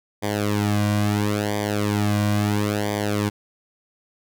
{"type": "tone with flanger", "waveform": "sawtooth", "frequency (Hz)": 103.83, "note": "G#2", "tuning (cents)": 0, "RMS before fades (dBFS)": -22, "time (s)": [0.22, 3.3], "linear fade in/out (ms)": 20, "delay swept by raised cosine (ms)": [0.73, 2.33], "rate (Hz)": 0.74, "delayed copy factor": -0.95, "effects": []}